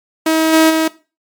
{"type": "tone with level steps", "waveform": "sawtooth", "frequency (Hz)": 319.4, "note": "D#4", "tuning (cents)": 45, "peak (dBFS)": [-7, -3, -8], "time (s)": [0.26, 0.88], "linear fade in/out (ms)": 5, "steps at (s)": [0.52, 0.69], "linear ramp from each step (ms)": 20, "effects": ["noise-tail reverb RT60 0.3 s tail -17 dB re dry", "MP3 96 kbps"]}